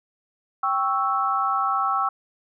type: chord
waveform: sine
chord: C# diminished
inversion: second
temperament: equal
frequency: 784 / 1108.7 / 1318.5 Hz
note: G5 / C#6 / E6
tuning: 0 / 0 / 0 cents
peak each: -26 / -25 / -23 dBFS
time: 0.63-2.09 s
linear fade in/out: 5 ms
effects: none